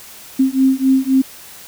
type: beating tone pair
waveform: sine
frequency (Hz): 263.1 / 266.9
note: C4 / C4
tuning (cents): +10 / +35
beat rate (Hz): 3.8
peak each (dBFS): -14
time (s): 0.39-1.22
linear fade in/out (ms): 10
effects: white hiss -38 dBFS RMS until 1.67 s